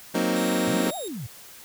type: chord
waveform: 25% pulse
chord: C half-diminished seventh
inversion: second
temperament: equal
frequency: 185 / 233.1 / 261.6 / 311.1 Hz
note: Gb3 / Bb3 / C4 / Eb4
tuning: 0 / 0 / 0 / 0 cents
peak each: -24 dBFS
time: 0.14-0.91 s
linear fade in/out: 10 ms
type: tone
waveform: 10% pulse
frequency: 3729 Hz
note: A#7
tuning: in tune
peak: -28 dBFS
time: 0.36-1.08 s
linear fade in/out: 0 ms
type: exponential two-way sweep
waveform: sine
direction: up then down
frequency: 102 to 800 to 102 Hz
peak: -31 dBFS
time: 0.67-1.27 s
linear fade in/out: 10 ms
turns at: 0.96 s
effects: white hiss -46 dBFS RMS until 1.64 s